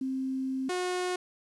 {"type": "tone pair in turn", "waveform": ["sine", "sawtooth"], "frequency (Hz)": [263.5, 362.4], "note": ["C4", "F#4"], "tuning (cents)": [12, -36], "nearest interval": "tritone", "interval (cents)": 552, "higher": "second", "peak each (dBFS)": [-29, -25], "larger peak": "second", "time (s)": [[0.01, 0.69], [0.69, 1.16]], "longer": "first", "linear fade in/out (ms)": 5, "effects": ["resampled to 24000 Hz", "10-bit"]}